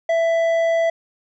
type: tone with hard clipping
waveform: triangle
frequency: 663 Hz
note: E5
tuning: 10 cents sharp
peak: -17 dBFS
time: 0.09-0.9 s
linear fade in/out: 5 ms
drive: 10 dB
effects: resampled to 16000 Hz